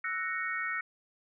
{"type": "chord", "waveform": "sine", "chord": "F# dominant seventh", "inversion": "third", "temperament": "equal", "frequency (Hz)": [1318.5, 1480, 1864.7, 2217], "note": ["E6", "F#6", "A#6", "C#7"], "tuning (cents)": [0, 0, 0, 0], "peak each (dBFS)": [-38, -38, -35, -37], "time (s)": [0.04, 0.81], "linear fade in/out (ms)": 5, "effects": []}